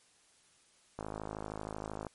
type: click train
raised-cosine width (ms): 1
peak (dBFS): -25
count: 58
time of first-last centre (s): 0.99-2.068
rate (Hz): 52.9
effects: white hiss -66 dBFS RMS until 2.14 s + MP3 48 kbps